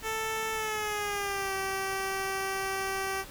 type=tone with pitch glide; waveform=10% pulse; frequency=441.5 to 386.6 Hz; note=A4 to G4; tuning=+6 to -24 cents; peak=-22 dBFS; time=0.02-3.25 s; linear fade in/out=50 ms; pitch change=-230 cents; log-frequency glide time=0.53-1.53 s; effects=pink hiss -47 dBFS RMS until 3.3 s